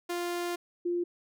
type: tone pair in turn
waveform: sawtooth / sine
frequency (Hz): 349.2 / 349.2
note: F4 / F4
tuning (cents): 0 / 0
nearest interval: unison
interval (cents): 0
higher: neither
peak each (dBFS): -27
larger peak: neither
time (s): 0.09-0.56 / 0.85-1.04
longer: first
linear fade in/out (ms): 10
effects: none